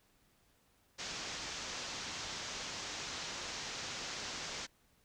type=low-pass noise; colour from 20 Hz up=white; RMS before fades=-43 dBFS; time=0.98-4.67 s; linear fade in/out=20 ms; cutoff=6700 Hz; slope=48 dB/octave; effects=pink hiss -71 dBFS RMS until 5.04 s